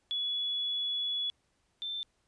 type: tone pair in turn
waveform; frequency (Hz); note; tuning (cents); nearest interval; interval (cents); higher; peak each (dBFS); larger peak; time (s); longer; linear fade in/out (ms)
sine; 3397 / 3554; G#7 / A7; +38 / +17; minor second; 79; second; -30 / -34; first; 0.11-1.3 / 1.82-2.03; first; 0
effects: pink hiss -74 dBFS RMS until 2.27 s + resampled to 22050 Hz